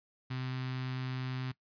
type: tone with notch filter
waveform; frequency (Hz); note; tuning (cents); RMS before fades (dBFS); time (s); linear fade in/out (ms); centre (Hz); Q
sawtooth; 128.9; C3; -26; -37; 0.3-1.52; 10; 530; 0.57
effects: noise-tail reverb RT60 0.1 s tail -19 dB re dry + resampled to 11025 Hz